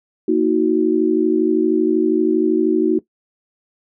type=chord; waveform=sine; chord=D# minor; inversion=second; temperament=equal with one note detuned; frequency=233.1 / 317.3 / 370 Hz; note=A#3 / D#4 / F#4; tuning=0 / +34 / 0 cents; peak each=-21 / -16 / -16 dBFS; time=0.28-2.99 s; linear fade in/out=5 ms; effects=noise-tail reverb RT60 0.1 s tail -18 dB re dry